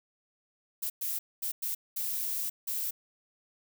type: noise bursts at uneven times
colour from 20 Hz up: violet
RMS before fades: -33 dBFS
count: 6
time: 0.82-0.9 / 1.01-1.19 / 1.42-1.52 / 1.62-1.75 / 1.96-2.5 / 2.67-2.91 s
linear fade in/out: 10 ms
effects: none